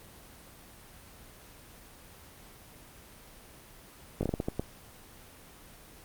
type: slowing click train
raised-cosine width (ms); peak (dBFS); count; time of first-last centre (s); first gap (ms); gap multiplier
2; -16; 8; 4.21-4.596; 20; 1.33
effects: pink hiss -52 dBFS RMS until 6.04 s + Opus 24 kbps